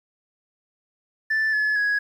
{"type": "tone with pitch steps", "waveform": "sine", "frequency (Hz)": [1760, 1712.9, 1667], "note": ["A6", "A6", "G#6"], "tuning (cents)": [0, -47, 6], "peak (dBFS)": -17, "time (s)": [1.3, 1.99], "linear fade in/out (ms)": 10, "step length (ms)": 230, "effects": ["tanh soft clip ceiling -18 dBFS", "9-bit"]}